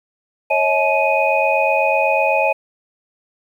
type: tone cluster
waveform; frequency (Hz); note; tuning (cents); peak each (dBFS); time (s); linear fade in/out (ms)
sine; 550 / 638 / 856 / 2492; C#5 / D#5 / A5 / D#7; -14 / +43 / -48 / +2; -19; 0.5-2.53; 10
effects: 8-bit